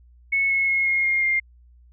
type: tone with pitch steps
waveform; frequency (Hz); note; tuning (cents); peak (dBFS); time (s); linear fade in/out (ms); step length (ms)
sine; 2200 / 2182 / 2165 / 2147 / 2130 / 2113; C#7 / C#7 / C#7 / C7 / C7 / C7; -14 / -28 / -41 / +44 / +30 / +16; -18; 0.32-1.4; 10; 180
effects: added 60 Hz sine -49 dBFS peak until 1.92 s